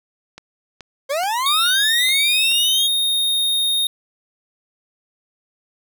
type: click train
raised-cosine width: 0.2 ms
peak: -19 dBFS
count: 6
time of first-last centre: 0.38-2.517 s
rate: 2.34 Hz
type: linear sweep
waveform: 40% pulse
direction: up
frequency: 523.3 to 3322 Hz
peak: -18 dBFS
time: 1.09-2.88 s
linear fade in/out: 20 ms
type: tone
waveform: square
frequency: 3704 Hz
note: A#7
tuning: 12 cents flat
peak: -17 dBFS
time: 1.46-3.87 s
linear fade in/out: 2 ms
effects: none